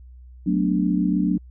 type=chord; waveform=sine; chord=B minor seventh; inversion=second; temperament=equal; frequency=185 / 220 / 246.9 / 293.7 Hz; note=F#3 / A3 / B3 / D4; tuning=0 / 0 / 0 / 0 cents; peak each=-21 / -26 / -26 / -23 dBFS; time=0.46-1.38 s; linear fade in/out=10 ms; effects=added 62 Hz sine -41 dBFS peak until 1.5 s